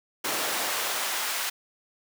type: noise with high-pass filter sweep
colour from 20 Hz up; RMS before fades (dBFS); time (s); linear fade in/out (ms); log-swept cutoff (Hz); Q
pink; -29; 0.24-1.5; 10; 410 to 1200; 0.71
effects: none